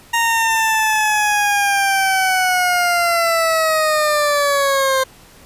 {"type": "linear sweep", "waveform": "20% pulse", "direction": "down", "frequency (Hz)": [932.3, 523], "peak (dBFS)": -9, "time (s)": [0.13, 5.04], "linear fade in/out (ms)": 10, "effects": ["pink hiss -45 dBFS RMS until 5.45 s", "resampled to 32000 Hz"]}